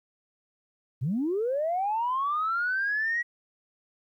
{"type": "linear sweep", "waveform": "sine", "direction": "up", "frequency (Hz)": [110, 1929], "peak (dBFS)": -24, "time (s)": [1.01, 3.23], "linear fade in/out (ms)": 20, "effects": ["tanh soft clip ceiling -20 dBFS", "11-bit"]}